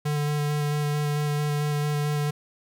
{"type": "tone with vibrato", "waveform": "square", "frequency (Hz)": 147.8, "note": "D3", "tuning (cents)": 11, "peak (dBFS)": -24, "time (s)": [0.05, 2.31], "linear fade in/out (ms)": 10, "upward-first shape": "square", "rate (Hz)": 4.5, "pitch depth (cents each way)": 10, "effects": []}